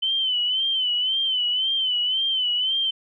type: tone with vibrato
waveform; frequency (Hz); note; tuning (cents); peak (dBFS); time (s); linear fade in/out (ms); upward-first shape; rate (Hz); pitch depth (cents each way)
sine; 3050; G7; -48; -20; 0.02-2.91; 10; sine; 1.9; 76
effects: none